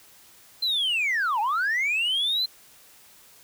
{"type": "linear two-way sweep", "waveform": "sine", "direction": "down then up", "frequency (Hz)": [4148, 806, 4148], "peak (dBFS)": -20, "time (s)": [0.62, 2.46], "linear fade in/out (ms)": 10, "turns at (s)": 1.4, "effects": ["tanh soft clip ceiling -20 dBFS", "white hiss -53 dBFS RMS until 3.43 s"]}